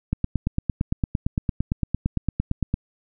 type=click train; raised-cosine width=5 ms; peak=-9 dBFS; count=24; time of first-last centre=0.13-2.741 s; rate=8.81 Hz; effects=none